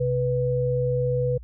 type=tone pair together; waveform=sine; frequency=130.6 / 493.6 Hz; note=C3 / B4; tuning=-3 / -1 cents; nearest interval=octave + major seventh; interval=2302 cents; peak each=-24 / -23 dBFS; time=0-1.38 s; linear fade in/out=10 ms; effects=added 60 Hz sine -39 dBFS peak until 1.43 s